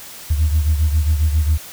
sine beating tone pair, 75.5 / 82.9 Hz, D2 / E2, +48 / +10 cents, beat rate 7.4 Hz, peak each -13 / -19 dBFS, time 0.3-1.58 s, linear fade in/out 10 ms, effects tanh soft clip ceiling -8 dBFS + white hiss -36 dBFS RMS until 1.72 s

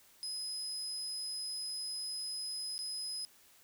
35% pulse tone with dropouts, 5050 Hz, D#8, 25 cents sharp, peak -35 dBFS, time 0.23-3.25 s, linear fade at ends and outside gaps 0 ms, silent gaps 2.78-2.79 s, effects white hiss -63 dBFS RMS until 3.63 s

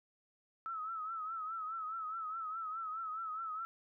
sine tone with vibrato, 1300 Hz, E6, 24 cents flat, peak -38 dBFS, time 0.66-3.65 s, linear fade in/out 0 ms, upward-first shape triangle, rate 4.8 Hz, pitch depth 84 cents each way, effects none

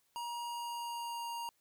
square tone with pitch glide, 949 to 938.1 Hz, A#5 to A#5, +31 to +11 cents, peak -39 dBFS, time 0.16-1.49 s, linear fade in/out 0 ms, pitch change -20 cents, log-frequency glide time 0.46-1.3 s, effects white hiss -75 dBFS RMS until 1.6 s

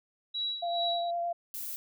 sine tone with tremolo, 3896 Hz, B7, 24 cents flat, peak -29 dBFS, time 0.34-1.11 s, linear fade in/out 10 ms, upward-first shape sine, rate 2.4 Hz, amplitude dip 80%
sine tone with vibrato, 689 Hz, F5, 24 cents flat, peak -29 dBFS, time 0.62-1.33 s, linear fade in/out 10 ms, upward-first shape sine, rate 9.7 Hz, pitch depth 13 cents each way
violet noise, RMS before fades -38 dBFS, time 1.54-1.76 s, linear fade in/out 0 ms
effects none

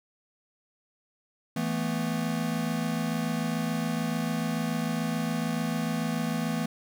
square chord, E suspended fourth, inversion none, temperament equal, 164.81 / 220 / 246.9 Hz, E3 / A3 / B3, 0 / 0 / 0 cents, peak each -32 / -32 / -33 dBFS, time 1.56-6.66 s, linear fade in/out 5 ms, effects none

